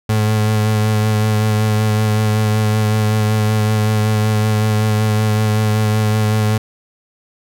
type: tone with vibrato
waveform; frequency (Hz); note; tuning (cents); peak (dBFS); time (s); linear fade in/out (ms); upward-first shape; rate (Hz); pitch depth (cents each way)
35% pulse; 107.6; A2; -38; -11; 0.09-6.58; 5; sine; 5.3; 20
effects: none